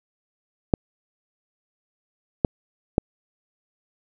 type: clicks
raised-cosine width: 2 ms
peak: -3 dBFS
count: 3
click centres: 0.738 / 2.448 / 2.981 s
effects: none